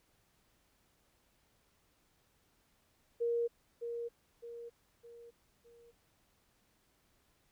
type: tone with echo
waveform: sine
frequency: 470 Hz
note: A#4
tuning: 14 cents sharp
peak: -30 dBFS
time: 3.2-3.48 s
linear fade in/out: 20 ms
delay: 610 ms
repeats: 4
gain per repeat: -7 dB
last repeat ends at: 5.92 s
effects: pink hiss -73 dBFS RMS until 7.51 s